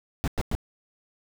brown noise bursts, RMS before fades -25 dBFS, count 3, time 0.24-0.551 s, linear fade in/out 0 ms, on 37 ms, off 100 ms, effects none

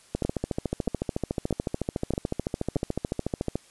two click trains, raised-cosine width 2 ms, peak -12 / -13 dBFS, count 5 / 48, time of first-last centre 0.25-2.766 / 0.15-3.556 s, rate 1.59 / 13.8 Hz, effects white hiss -56 dBFS RMS until 3.7 s + resampled to 24000 Hz

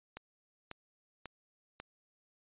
click train, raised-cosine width 0.3 ms, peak -27 dBFS, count 4, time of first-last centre 0.17-1.8 s, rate 1.84 Hz, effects resampled to 8000 Hz

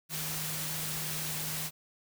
sine tone in noise, 155.56 Hz, D#3, in tune, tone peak -41 dBFS, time 0.09-1.71 s, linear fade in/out 50 ms, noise white, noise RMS -36 dBFS, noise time 0.09-1.71 s, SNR -8 dB, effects none

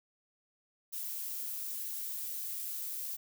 violet noise, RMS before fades -39 dBFS, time 0.92-3.17 s, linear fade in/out 20 ms, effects none

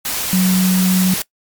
sine tone in noise, 185 Hz, F#3, in tune, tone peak -11 dBFS, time 0.33-1.14 s, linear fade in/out 2 ms, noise white, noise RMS -21 dBFS, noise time 0.05-1.22 s, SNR +7 dB, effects noise-tail reverb RT60 0.1 s tail -21 dB re dry + MP3 96 kbps

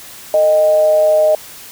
sine tone with amplitude modulation, 619 Hz, D#5, 9 cents flat, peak -6 dBFS, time 0.34-1.35 s, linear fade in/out 2 ms, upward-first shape sine, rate 175 Hz, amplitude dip 45%, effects white hiss -35 dBFS RMS until 1.71 s

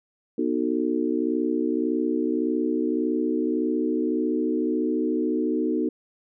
sine chord, B dominant seventh, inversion none, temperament just, 246.9 / 308.7 / 370.4 / 444.5 Hz, B3 / D#4 / F#4 / A4, 0 / -14 / +2 / +18 cents, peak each -27 / -25 / -28 / -30 dBFS, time 0.38-5.89 s, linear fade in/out 5 ms, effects none

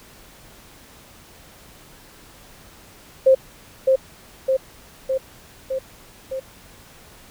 sine tone with echo, 528 Hz, C5, 16 cents sharp, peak -9 dBFS, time 3.26-3.35 s, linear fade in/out 10 ms, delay 610 ms, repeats 5, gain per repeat -3 dB, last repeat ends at 6.4 s, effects pink hiss -47 dBFS RMS until 7.3 s

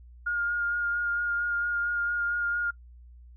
sine tone with vibrato, 1418 Hz, F6, 26 cents sharp, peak -25 dBFS, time 0.26-2.71 s, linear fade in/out 10 ms, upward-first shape sine, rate 4.4 Hz, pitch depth 16 cents each way, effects noise-tail reverb RT60 0.1 s tail -23 dB re dry + added 60 Hz sine -47 dBFS peak until 3.36 s

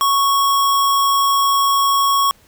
sine tone with sample-and-hold, 1108.7 Hz, C#6, in tune, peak -12 dBFS, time 0.01-2.31 s, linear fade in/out 0 ms, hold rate 4410 Hz, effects pink hiss -52 dBFS RMS until 2.47 s

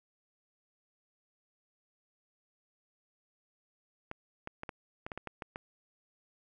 clicks, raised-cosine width 0.5 ms, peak -24 dBFS, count 10, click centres 4.114 / 4.474 / 4.634 / 4.692 / 5.065 / 5.118 / 5.176 / 5.273 / 5.422 / 5.559 s, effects none

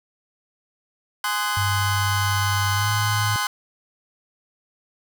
sawtooth chord, Ab dominant seventh, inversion none, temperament just, 830.6 / 1038.3 / 1245.9 / 1495.1 Hz, Ab5 / C6 / Eb6 / Gb6, 0 / -14 / +2 / +18 cents, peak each -26 / -22 / -26 / -23 dBFS, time 1.24-3.47 s, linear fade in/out 2 ms
sine tone with pitch glide, 99.1 to 106.21 Hz, G2 to G#2, +19 to +39 cents, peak -22 dBFS, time 1.57-3.36 s, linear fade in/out 0 ms, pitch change +120 cents, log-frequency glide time 2.75-2.89 s
effects none

